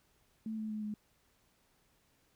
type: tone with pitch steps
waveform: sine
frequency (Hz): 220 / 217 / 214 / 211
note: A3 / A3 / A3 / G#3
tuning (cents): 0 / -24 / -48 / +28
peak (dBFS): -36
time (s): 0.46-0.94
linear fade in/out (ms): 2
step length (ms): 120
effects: pink hiss -72 dBFS RMS until 2.35 s